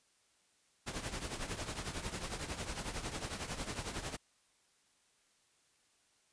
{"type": "noise with tremolo", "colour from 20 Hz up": "pink", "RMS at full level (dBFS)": -38, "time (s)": [0.86, 4.17], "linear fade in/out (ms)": 20, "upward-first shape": "triangle", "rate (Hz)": 11, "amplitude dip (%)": 75, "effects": ["white hiss -72 dBFS RMS until 6.32 s", "resampled to 22050 Hz"]}